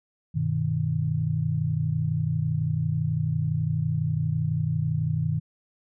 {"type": "chord", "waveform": "sine", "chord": "G augmented", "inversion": "none", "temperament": "equal with one note detuned", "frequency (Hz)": [97.66, 123.47, 155.56], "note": ["G2", "B2", "D#3"], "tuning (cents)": [-6, 0, 0], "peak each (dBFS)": [-30, -28, -25], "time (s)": [0.34, 5.4], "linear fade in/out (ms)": 20, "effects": []}